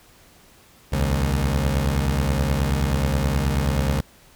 20% pulse beating tone pair, 67.2 / 76.6 Hz, C2 / D#2, +47 / -27 cents, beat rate 9.4 Hz, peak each -16 / -19 dBFS, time 0.92-4.01 s, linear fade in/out 10 ms, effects pink hiss -52 dBFS RMS until 4.35 s

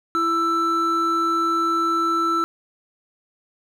triangle tone pair together, 333.2 / 1327.4 Hz, E4 / E6, +19 / +12 cents, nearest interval 2 octaves, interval 2393 cents, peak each -23 / -17 dBFS, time 0.15-2.44 s, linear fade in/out 0 ms, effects none

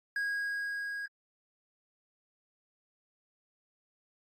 triangle tone with level ramp, 1642 Hz, G#6, 20 cents flat, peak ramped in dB -28 to -34 dBFS, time 0.16-1.06 s, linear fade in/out 2 ms, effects AAC 32 kbps

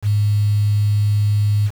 sine tone with quantisation, 103.83 Hz, G#2, in tune, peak -13 dBFS, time 0.02-1.71 s, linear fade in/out 50 ms, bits 6, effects none

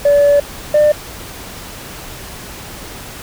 sine tone pair in turn, 575 / 598.3 Hz, D5 / D5, -37 / +32 cents, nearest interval minor second, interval 69 cents, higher second, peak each -5 dBFS, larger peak neither, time 0.05-0.4 / 0.74-0.92 s, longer first, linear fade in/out 5 ms, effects tanh soft clip ceiling -5 dBFS + pink hiss -31 dBFS RMS until 3.22 s

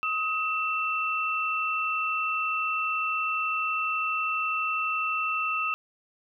sine tone pair together, 1265.7 / 2682 Hz, D#6 / E7, +29 / +29 cents, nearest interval octave + minor second, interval 1300 cents, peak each -28 dBFS, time 0.03-5.74 s, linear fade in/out 0 ms, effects none

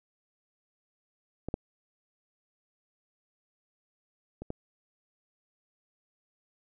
clicks, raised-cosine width 2 ms, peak -21 / -16 / -26 / -21 dBFS, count 4, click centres 1.486 / 1.541 / 4.42 / 4.504 s, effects none

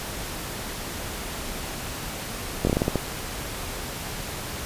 slowing click train, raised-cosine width 2 ms, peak -8 dBFS, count 8, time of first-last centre 2.65-2.957 s, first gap 21 ms, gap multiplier 1.24, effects pink hiss -33 dBFS RMS until 4.65 s + resampled to 32000 Hz

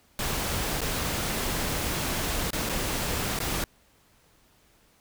pink noise with dropouts, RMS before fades -29 dBFS, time 0.19-3.64 s, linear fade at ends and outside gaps 1 ms, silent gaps 0.807-0.816 / 2.505-2.531 / 2.691-2.695 / 3.39-3.402 s, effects pink hiss -62 dBFS RMS until 5 s

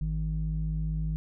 square tone with low-pass filter, 52.4 Hz, G#1, 16 cents sharp, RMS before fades -30 dBFS, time 0.01-1.16 s, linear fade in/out 0 ms, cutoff 140 Hz, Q 5.9, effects none

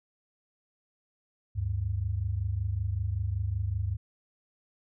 sine tone pair together, 74.72 / 100 Hz, D2 / G2, +30 / +35 cents, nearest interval perfect fourth, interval 505 cents, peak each -32 / -29 dBFS, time 1.55-3.97 s, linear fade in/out 20 ms, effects none

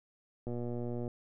click train, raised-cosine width 2 ms, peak -26 dBFS, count 74, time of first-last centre 0.47-1.078 s, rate 120 Hz, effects none

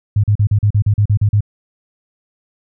sine tone bursts, 103.83 Hz, G#2, in tune, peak -9 dBFS, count 11, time 0.16-1.407 s, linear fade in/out 5 ms, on 77 ms, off 40 ms, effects none

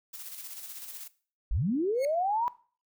blue noise with tremolo, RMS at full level -41 dBFS, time 0.13-1.08 s, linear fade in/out 10 ms, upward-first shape square, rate 16 Hz, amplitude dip 40%
sine linear sweep, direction up, 32 to 987.8 Hz, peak -25 dBFS, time 1.51-2.48 s, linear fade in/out 0 ms
sawtooth tone with exponential growth, 2178 Hz, C#7, 31 cents flat, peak -31 dBFS, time 1.94-2.05 s, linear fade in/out 1 ms, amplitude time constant 22 ms
effects noise-tail reverb RT60 0.4 s tail -18 dB re dry

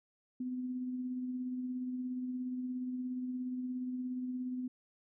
sine tone with tremolo, 252.3 Hz, B3, 37 cents sharp, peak -34 dBFS, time 0.4-4.68 s, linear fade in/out 5 ms, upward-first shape sine, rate 17 Hz, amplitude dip 30%, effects none

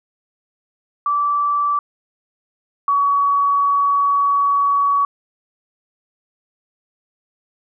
sine tone pair in turn, 1161 / 1129.9 Hz, D6 / C#6, -20 / +33 cents, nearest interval unison, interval 47 cents, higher first, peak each -15 / -13 dBFS, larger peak second, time 1.06-1.79 / 2.88-5.05 s, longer second, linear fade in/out 2 ms, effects none

